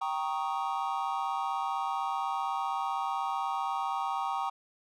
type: chord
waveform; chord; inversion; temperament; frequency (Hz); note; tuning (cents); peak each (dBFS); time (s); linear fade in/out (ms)
triangle; Eb dominant seventh; first; equal; 784 / 932.3 / 1108.7 / 1244.5; G5 / Bb5 / Db6 / Eb6; 0 / 0 / 0 / 0; -32 / -33 / -34 / -36; 0.01-4.5; 10
effects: none